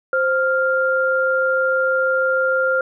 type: tone pair together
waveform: sine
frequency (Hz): 523.3 / 1397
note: C5 / F6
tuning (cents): 0 / 0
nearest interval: octave + perfect fourth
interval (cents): 1700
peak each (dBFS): -18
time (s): 0.13-2.81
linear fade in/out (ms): 2
effects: none